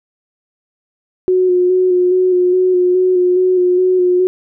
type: tone with vibrato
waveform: sine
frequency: 364.5 Hz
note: F#4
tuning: 26 cents flat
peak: -9 dBFS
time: 1.28-4.27 s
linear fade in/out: 0 ms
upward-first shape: square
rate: 2.4 Hz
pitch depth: 20 cents each way
effects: none